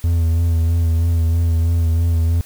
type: tone with vibrato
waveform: triangle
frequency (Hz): 83.3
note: E2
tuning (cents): +19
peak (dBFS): -11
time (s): 0.04-2.41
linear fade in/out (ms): 0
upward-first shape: sine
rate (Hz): 3.1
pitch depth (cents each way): 32
effects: white hiss -44 dBFS RMS until 2.45 s